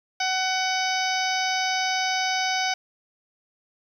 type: harmonic tone with a mistuned harmonic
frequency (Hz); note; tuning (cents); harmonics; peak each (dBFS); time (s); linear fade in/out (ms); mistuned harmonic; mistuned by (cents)
750; F#5; +23; 1 / 2 / 3 / 4 / 5 / 6 / 7 / 8; -26 / -30 / -29 / -34 / -35 / -34 / -33 / -34; 0.2-2.74; 5; 6; +76
effects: 9-bit